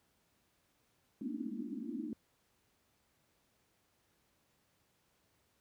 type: band-pass noise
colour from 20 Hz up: white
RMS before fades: -41 dBFS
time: 1.21-2.13 s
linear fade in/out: 2 ms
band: 210 to 320 Hz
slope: 96 dB/octave
effects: pink hiss -75 dBFS RMS until 5.6 s + high-pass 60 Hz 12 dB/octave